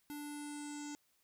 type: tone with low-pass filter sweep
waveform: square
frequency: 293.2 Hz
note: D4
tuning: 3 cents flat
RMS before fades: -45 dBFS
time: 0.1-0.95 s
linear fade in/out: 0 ms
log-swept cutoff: 12000 to 6900 Hz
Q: 6.4
effects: white hiss -75 dBFS RMS until 1.23 s